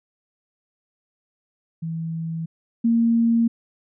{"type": "tone pair in turn", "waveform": "sine", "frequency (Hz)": [163.4, 231.1], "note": ["E3", "A#3"], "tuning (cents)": [-15, -15], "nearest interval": "tritone", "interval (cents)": 600, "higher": "second", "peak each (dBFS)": [-25, -15], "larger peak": "second", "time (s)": [[1.82, 2.46], [2.84, 3.48]], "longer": "neither", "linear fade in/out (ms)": 10, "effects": []}